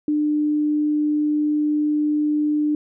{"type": "tone", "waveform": "sine", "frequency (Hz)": 299.5, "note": "D4", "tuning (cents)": 34, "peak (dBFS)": -17, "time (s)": [0.08, 2.75], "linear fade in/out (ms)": 2, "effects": []}